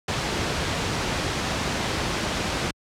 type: noise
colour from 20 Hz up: pink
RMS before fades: -25 dBFS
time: 0.08-2.71 s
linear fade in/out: 5 ms
effects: high-pass 60 Hz 12 dB/octave + low-pass 6000 Hz 12 dB/octave